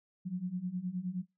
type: beating tone pair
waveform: sine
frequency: 175.9 / 185.5 Hz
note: F3 / F#3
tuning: +13 / +5 cents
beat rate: 9.6 Hz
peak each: -38 / -35 dBFS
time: 0.25-1.23 s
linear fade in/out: 20 ms
effects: noise-tail reverb RT60 0.2 s tail -19 dB re dry